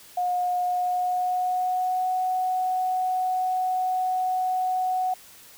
sine tone with pitch glide, 720 to 740.7 Hz, F#5 to F#5, -47 to +2 cents, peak -22 dBFS, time 0.17-5.14 s, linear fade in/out 5 ms, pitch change +49 cents, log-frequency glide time 0.64-2.12 s, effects white hiss -49 dBFS RMS until 5.57 s

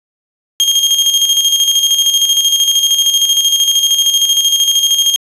30% pulse tone with tremolo, 3227 Hz, G7, 50 cents sharp, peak -4 dBFS, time 0.6-5.16 s, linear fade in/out 0 ms, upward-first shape square, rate 13 Hz, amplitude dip 50%, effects resampled to 32000 Hz

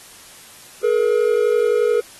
triangle tone pair together, 425.8 / 477.4 Hz, G#4 / A#4, +43 / +41 cents, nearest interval major second, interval 198 cents, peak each -15 dBFS, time 0.83-2.01 s, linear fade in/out 10 ms, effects white hiss -43 dBFS RMS until 2.19 s + AAC 32 kbps

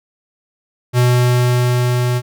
square tone with level ramp, 123.47 Hz, B2, in tune, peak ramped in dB -10 to -15 dBFS, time 0.93-2.22 s, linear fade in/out 50 ms, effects none

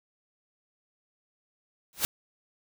white noise with exponential growth, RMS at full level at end -22 dBFS, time 1.93-2.05 s, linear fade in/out 0 ms, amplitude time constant 24 ms, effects none

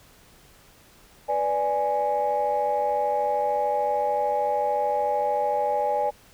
sine chord, G# diminished, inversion first, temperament equal, 493.9 / 587.3 / 830.6 Hz, B4 / D5 / G#5, 0 / 0 / 0 cents, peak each -28 / -25 / -23 dBFS, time 1.28-6.11 s, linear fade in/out 20 ms, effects tanh soft clip ceiling -15 dBFS + pink hiss -54 dBFS RMS until 6.33 s

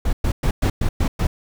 brown noise bursts, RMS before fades -18 dBFS, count 7, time 0.05-1.27 s, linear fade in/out 5 ms, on 80 ms, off 110 ms, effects none

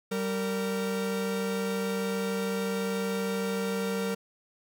45% pulse tone pair together, 193.6 / 460.5 Hz, G3 / A#4, -21 / -21 cents, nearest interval octave + minor third, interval 1500 cents, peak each -31 / -31 dBFS, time 0.11-4.15 s, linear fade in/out 10 ms, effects none

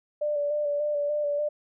sine tone with vibrato, 587.3 Hz, D5, in tune, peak -24 dBFS, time 0.21-1.49 s, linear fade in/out 10 ms, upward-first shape square, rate 3.4 Hz, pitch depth 23 cents each way, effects none

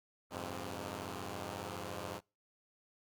5% pulse chord, F minor, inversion none, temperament equal with one note detuned, 87.31 / 101.57 / 130.81 Hz, F2 / Ab2 / C3, 0 / -38 / 0 cents, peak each -33 / -33 / -37 dBFS, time 0.3-2.21 s, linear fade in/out 50 ms, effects noise-tail reverb RT60 0.3 s tail -26 dB re dry + Opus 48 kbps

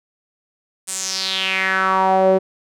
sawtooth tone with band-pass filter sweep, 189.8 Hz, F#3, 44 cents sharp, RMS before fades -18 dBFS, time 0.87-2.39 s, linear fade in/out 20 ms, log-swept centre 8900 to 460 Hz, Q 4.2, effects none

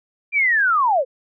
sine linear sweep, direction down, 2402 to 480 Hz, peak -14 dBFS, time 0.32-1.05 s, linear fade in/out 50 ms, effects none

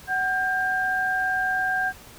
sine tone pair together, 747.1 / 1595 Hz, F#5 / G6, +17 / +30 cents, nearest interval octave + minor second, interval 1313 cents, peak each -26 / -23 dBFS, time 0.07-1.93 s, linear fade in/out 50 ms, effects pink hiss -46 dBFS RMS until 2.18 s

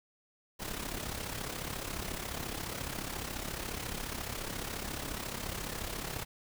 pink noise with amplitude modulation, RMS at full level -36 dBFS, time 0.59-6.25 s, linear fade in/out 20 ms, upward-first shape sine, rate 34.3 Hz, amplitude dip 65%, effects none

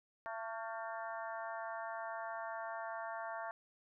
harmonic tone with a mistuned harmonic, 224.8 Hz, A3, 37 cents sharp, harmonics 3 / 4 / 5 / 6 / 7 / 8, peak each -44 / -46 / -48 / -50 / -51 / -52 dBFS, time 0.26-3.51 s, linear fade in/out 0 ms, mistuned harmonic 6, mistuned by +60 cents, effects none

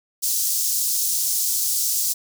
pink high-pass noise, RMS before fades -22 dBFS, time 0.22-2.14 s, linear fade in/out 20 ms, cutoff 5500 Hz, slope 24 dB/octave, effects none

